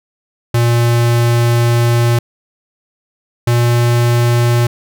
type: tone pair in turn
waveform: square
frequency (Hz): 118.5 / 119.46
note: A#2 / A#2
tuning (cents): +29 / +43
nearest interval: unison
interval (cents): 14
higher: second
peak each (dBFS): -10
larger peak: neither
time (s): 0.54-2.19 / 3.47-4.67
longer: first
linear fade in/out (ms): 5
effects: none